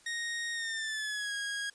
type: tone with pitch glide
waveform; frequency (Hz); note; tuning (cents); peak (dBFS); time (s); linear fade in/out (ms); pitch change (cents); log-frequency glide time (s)
sawtooth; 1864.7 to 1642.2; A#6 to G#6; 0 to -20; -30; 0.06-1.7; 5; -220; 0.53-1.34
effects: white hiss -61 dBFS RMS until 1.74 s + resampled to 22050 Hz